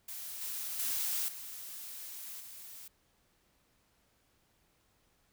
blue noise with level steps, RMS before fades -43 / -39 / -34 / -45 / -49 dBFS, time 0.08-2.88 s, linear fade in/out 5 ms, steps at 0.41 / 0.79 / 1.28 / 2.4 s, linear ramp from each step 5 ms, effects pink hiss -72 dBFS RMS until 5.32 s

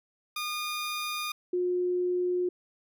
15% pulse / sine tone pair in turn, 1218 / 359 Hz, D#6 / F4, -37 / +48 cents, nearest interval octave + major sixth, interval 2115 cents, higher first, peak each -25 dBFS, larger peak neither, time 0.36-1.32 / 1.53-2.49 s, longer neither, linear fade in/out 5 ms, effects none

